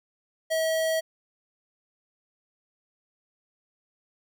square tone, 643 Hz, E5, 43 cents flat, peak -24 dBFS, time 0.5-1.01 s, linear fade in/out 20 ms, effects none

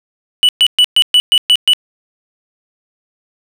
triangle tone bursts, 2960 Hz, F#7, in tune, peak -4 dBFS, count 8, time 0.43-1.734 s, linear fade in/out 0 ms, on 58 ms, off 120 ms, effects none

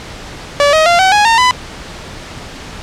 sawtooth tone with pitch steps, 575 / 630.7 / 691.7 / 758.7 / 832.2 / 912.8 / 1001.1 Hz, D5 / D#5 / F5 / F#5 / G#5 / A#5 / B5, -37 / +23 / -17 / +43 / +3 / -37 / +23 cents, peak -3 dBFS, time 0.6-1.51 s, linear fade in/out 0 ms, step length 130 ms, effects pink hiss -29 dBFS RMS until 2.82 s + low-pass 6000 Hz 12 dB/octave

